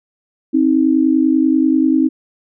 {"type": "tone pair together", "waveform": "sine", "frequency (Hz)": [265.3, 315.5], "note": ["C4", "D#4"], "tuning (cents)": [24, 24], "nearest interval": "minor third", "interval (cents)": 300, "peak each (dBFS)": -13, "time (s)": [0.53, 2.09], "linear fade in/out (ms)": 20, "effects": []}